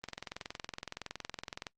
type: click train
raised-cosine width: 0.2 ms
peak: -22 dBFS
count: 36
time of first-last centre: 0.04-1.668 s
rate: 21.5 Hz
effects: noise-tail reverb RT60 0.1 s tail -22 dB re dry + Opus 32 kbps

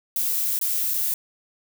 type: noise with dropouts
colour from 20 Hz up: violet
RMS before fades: -24 dBFS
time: 0.16-1.14 s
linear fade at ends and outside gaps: 1 ms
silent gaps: 0.59-0.613 / 0.937-0.941 s
effects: none

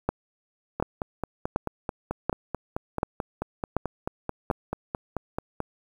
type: two click trains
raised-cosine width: 1 ms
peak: -9 / -14 dBFS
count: 7 / 23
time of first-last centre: 0.09-4.502 / 0.8-5.603 s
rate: 1.36 / 4.58 Hz
effects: 8-bit

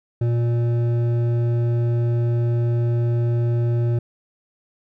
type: tone with hard clipping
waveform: sine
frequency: 118.5 Hz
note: A#2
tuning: 29 cents sharp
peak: -19 dBFS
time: 0.21-3.99 s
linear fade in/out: 5 ms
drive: 9 dB
effects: none

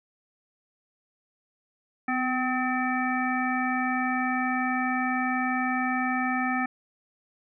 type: harmonic tone with a mistuned harmonic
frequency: 256.1 Hz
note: C4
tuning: 37 cents flat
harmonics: 1 / 3 / 5 / 7 / 9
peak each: -28 / -30 / -32 / -31 / -34 dBFS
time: 2.08-6.66 s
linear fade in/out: 5 ms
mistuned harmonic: 1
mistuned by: -20 cents
effects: none

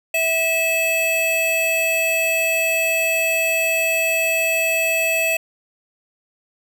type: tone pair together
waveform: square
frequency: 651.5 / 2606 Hz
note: E5 / E7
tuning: -20 / -20 cents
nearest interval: 2 octaves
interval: 2400 cents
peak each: -23 / -19 dBFS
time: 0.14-5.37 s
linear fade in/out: 5 ms
effects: none

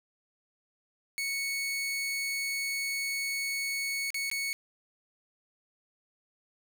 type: tone with dropouts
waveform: sawtooth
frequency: 2215 Hz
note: C#7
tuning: 2 cents flat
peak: -27 dBFS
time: 1.18-4.53 s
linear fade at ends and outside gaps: 0 ms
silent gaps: 4.104-4.144 / 4.3-4.314 s
effects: none

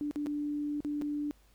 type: tone with dropouts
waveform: sine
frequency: 293.7 Hz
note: D4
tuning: in tune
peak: -31 dBFS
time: 0.01-1.31 s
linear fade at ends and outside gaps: 0 ms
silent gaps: 0.111-0.159 / 0.261-0.268 / 0.805-0.848 / 1.014-1.02 s
effects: added 50 Hz sine -62 dBFS peak until 1.54 s + pink hiss -67 dBFS RMS until 1.54 s

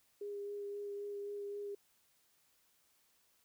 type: tone with vibrato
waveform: sine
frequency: 406.7 Hz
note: G#4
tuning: 36 cents flat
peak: -40 dBFS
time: 0.21-1.75 s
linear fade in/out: 5 ms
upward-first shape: sine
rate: 3.8 Hz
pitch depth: 13 cents each way
effects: white hiss -73 dBFS RMS until 3.44 s

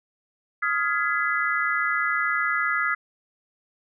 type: chord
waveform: sine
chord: F half-diminished seventh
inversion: third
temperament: just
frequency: 1257.2 / 1396.9 / 1676.3 / 2012 Hz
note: Eb6 / F6 / Ab6 / Cb7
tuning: +18 / 0 / +16 / +32 cents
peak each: -27 dBFS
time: 0.62-2.95 s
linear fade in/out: 10 ms
effects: none

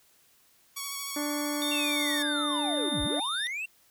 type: tone with vibrato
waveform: 5% pulse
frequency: 1118 Hz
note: C#6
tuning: 14 cents sharp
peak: -22 dBFS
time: 0.76-2.23 s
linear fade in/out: 10 ms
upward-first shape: square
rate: 13 Hz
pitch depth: 15 cents each way
type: harmonic tone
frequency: 293.6 Hz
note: D4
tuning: in tune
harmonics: 1 / 2 / 3 / 4 / 5 / 6 / 7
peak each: -31 / -37 / -41 / -43 / -45 / -47 / -48 dBFS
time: 1.16-3.2 s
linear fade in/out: 5 ms
type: tone with pitch glide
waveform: square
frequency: 3609 to 3632 Hz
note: A7 to A#7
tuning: +43 to -46 cents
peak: -31 dBFS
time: 1.62-3.47 s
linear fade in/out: 0 ms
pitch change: +11 cents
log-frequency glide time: 1.96-3.16 s
type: linear two-way sweep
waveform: triangle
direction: down then up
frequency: 2766 to 32.7 to 2766 Hz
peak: -30 dBFS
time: 1.71-3.66 s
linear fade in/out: 10 ms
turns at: 3.03 s
effects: white hiss -63 dBFS RMS until 3.9 s

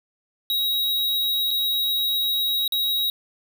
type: tone with dropouts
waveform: square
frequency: 3823 Hz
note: A#7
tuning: 43 cents sharp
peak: -21 dBFS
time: 0.5-3.1 s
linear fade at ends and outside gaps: 1 ms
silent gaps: 1.507-1.512 / 2.678-2.722 s
effects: none

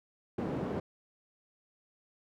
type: band-pass noise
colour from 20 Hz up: white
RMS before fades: -35 dBFS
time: 0.38-0.8 s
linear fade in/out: 5 ms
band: 100 to 430 Hz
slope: 12 dB/octave
effects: none

